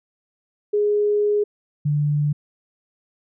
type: tone pair in turn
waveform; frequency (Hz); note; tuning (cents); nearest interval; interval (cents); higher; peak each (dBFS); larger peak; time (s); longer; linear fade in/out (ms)
sine; 415.3 / 147.3; G#4 / D3; 0 / +6; octave + tritone; 1794; first; -16 / -17; first; 0.73-1.44 / 1.85-2.33; first; 10
effects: none